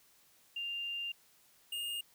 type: tone pair in turn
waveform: sine / square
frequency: 2794 / 2831 Hz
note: F7 / F7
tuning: 0 / +23 cents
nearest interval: unison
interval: 23 cents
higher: second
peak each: -36 / -37 dBFS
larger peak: first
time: 0.56-1.12 / 1.72-2.01 s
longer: first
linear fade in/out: 5 ms
effects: white hiss -66 dBFS RMS until 2.14 s